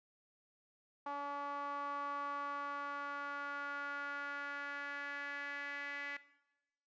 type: tone with band-pass filter sweep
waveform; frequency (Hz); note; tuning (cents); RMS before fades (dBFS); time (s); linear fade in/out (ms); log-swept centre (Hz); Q
sawtooth; 284.9; C#4; +48; -42; 1.06-6.17; 5; 990 to 1900; 5.3
effects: noise-tail reverb RT60 0.9 s tail -17 dB re dry + resampled to 16000 Hz